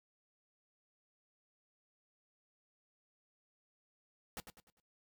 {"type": "noise with echo", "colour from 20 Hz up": "pink", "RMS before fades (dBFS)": -44, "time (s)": [4.37, 4.4], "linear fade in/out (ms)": 0, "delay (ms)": 100, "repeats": 4, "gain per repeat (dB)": -8, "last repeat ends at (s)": 4.8, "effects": ["noise-tail reverb RT60 0.1 s tail -18 dB re dry"]}